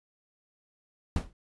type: noise with exponential decay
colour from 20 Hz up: brown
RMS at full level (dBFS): -23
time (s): 1.16-1.33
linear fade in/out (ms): 2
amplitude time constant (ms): 35
effects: resampled to 24000 Hz